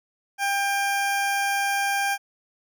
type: tone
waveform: 20% pulse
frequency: 797 Hz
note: G5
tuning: 28 cents sharp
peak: -17 dBFS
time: 0.38-2.18 s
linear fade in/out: 50 ms
effects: none